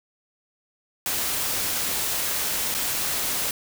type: noise with dropouts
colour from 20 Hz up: white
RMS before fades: -26 dBFS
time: 1.06-3.51 s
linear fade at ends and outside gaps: 1 ms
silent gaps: 2.742-2.748 s
effects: none